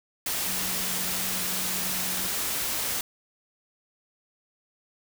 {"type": "tone in noise", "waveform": "sine", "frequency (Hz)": 185, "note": "F#3", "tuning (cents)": 0, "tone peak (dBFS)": -40, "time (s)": [0.47, 2.28], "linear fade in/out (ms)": 2, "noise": "white", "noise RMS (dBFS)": -29, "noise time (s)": [0.26, 3.01], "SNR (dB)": -14, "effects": []}